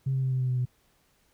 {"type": "tone with pitch steps", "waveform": "sine", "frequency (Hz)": [133.9, 132.36, 130.84, 129.34, 127.85, 126.38, 124.93], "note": ["C3", "C3", "C3", "C3", "C3", "B2", "B2"], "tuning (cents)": [40, 20, 0, -20, -40, 40, 20], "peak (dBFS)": -23, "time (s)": [0.06, 0.655], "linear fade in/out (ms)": 10, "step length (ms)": 85, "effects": ["tanh soft clip ceiling -20 dBFS", "pink hiss -67 dBFS RMS until 1.33 s"]}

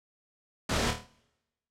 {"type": "noise with echo", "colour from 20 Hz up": "pink", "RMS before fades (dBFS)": -29, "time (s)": [0.69, 0.91], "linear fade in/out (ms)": 5, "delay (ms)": 26, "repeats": 6, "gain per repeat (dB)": -5, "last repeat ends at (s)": 1.066, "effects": ["noise-tail reverb RT60 1.0 s tail -24 dB re dry", "low-pass 7000 Hz 12 dB/octave"]}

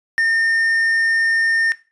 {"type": "tone", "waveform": "triangle", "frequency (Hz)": 1818, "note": "A#6", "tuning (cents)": -44, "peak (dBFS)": -12, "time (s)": [0.18, 1.72], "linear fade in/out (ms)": 0, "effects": ["noise-tail reverb RT60 0.3 s tail -17 dB re dry", "resampled to 24000 Hz"]}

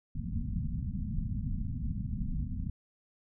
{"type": "low-pass noise", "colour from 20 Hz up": "pink", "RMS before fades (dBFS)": -34, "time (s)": [0.15, 2.7], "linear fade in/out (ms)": 5, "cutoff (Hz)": 250, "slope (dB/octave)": 96, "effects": []}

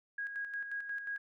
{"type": "tone with tremolo", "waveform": "sine", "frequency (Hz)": 1643, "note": "G#6", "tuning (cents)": -19, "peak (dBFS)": -35, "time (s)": [0.18, 1.18], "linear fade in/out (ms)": 5, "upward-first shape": "square", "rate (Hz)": 5.6, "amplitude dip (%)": 50, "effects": []}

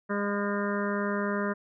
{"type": "harmonic tone with a mistuned harmonic", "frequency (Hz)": 203.3, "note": "G#3", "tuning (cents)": -37, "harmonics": [1, 2, 3, 5, 6, 7, 8, 9], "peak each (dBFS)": [-30, -33, -35, -37, -38, -38, -39, -40], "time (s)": [0.09, 1.54], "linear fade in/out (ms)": 20, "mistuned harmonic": 8, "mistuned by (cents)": -20, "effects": []}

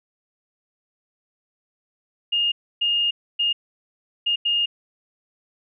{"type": "tone bursts at uneven times", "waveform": "sine", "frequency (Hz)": 2837, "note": "F7", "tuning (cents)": 27, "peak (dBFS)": -18, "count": 5, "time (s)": [[2.32, 2.52], [2.81, 3.11], [3.39, 3.53], [4.26, 4.36], [4.45, 4.66]], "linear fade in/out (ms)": 10, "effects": []}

